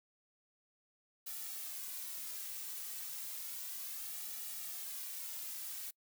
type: noise with flanger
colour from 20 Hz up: blue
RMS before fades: -44 dBFS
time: 1.26-5.91 s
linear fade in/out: 10 ms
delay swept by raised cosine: 1.9 to 2.89 ms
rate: 0.32 Hz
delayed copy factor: -0.55
effects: noise-tail reverb RT60 0.1 s tail -25 dB re dry